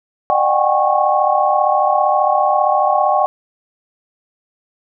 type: tone cluster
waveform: sine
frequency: 604 / 737 / 775 / 810 / 1098 Hz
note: D5 / F#5 / G5 / G#5 / C#6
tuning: +48 / -7 / -20 / -43 / -17 cents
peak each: -18 dBFS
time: 0.3-3.26 s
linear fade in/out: 0 ms
effects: none